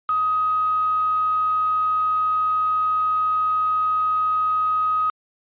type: tone with quantisation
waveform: sine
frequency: 1257 Hz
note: D#6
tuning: 17 cents sharp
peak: -18 dBFS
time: 0.09-5.1 s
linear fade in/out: 2 ms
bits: 5
effects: resampled to 8000 Hz